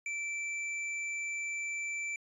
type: tone with tanh clipping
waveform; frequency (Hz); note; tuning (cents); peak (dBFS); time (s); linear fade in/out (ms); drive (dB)
triangle; 2332; D7; -13; -36; 0.06-2.16; 2; 18
effects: resampled to 24000 Hz